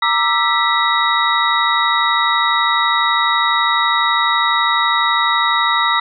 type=tone cluster; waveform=sine; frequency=934 / 1178 / 1330 / 1962 / 3800 Hz; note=A#5 / D6 / E6 / B6 / A#7; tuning=+3 / +5 / +15 / -12 / +33 cents; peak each=-19 dBFS; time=0.02-6 s; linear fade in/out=5 ms; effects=none